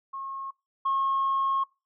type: tone pair in turn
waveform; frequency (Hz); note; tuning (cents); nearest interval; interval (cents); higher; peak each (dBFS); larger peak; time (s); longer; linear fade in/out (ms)
sine; 1084 / 1084; C#6 / C#6; -39 / -39; unison; 0; neither; -33 / -22; second; 0.13-0.51 / 0.85-1.64; second; 10
effects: noise-tail reverb RT60 0.3 s tail -23 dB re dry + tanh soft clip ceiling -19 dBFS